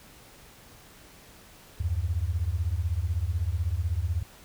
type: beating tone pair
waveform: sine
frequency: 77 / 93 Hz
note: D#2 / F#2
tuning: -17 / +9 cents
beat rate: 16 Hz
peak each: -28 dBFS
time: 1.8-4.23 s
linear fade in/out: 5 ms
effects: pink hiss -52 dBFS RMS until 4.44 s